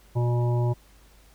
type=harmonic tone; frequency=120.7 Hz; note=B2; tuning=39 cents flat; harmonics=1 / 3 / 5 / 7 / 8; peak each=-21 / -31 / -35 / -38 / -39 dBFS; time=0.15-0.74 s; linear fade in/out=20 ms; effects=added 50 Hz sine -54 dBFS peak until 1.34 s + pink hiss -58 dBFS RMS until 1.34 s